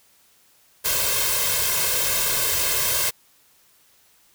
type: noise with comb filter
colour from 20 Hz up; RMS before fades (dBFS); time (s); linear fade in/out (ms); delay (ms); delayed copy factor
white; -22; 0.84-3.11; 20; 1.9; +0.95
effects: white hiss -58 dBFS RMS until 4.34 s